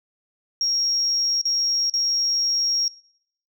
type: tone with dropouts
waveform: sine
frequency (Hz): 5588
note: F8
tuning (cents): 0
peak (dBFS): -18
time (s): 0.61-2.88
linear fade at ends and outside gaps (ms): 1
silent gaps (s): 1.414-1.454 / 1.898-1.938
effects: noise-tail reverb RT60 0.7 s tail -23 dB re dry + tanh soft clip ceiling -14 dBFS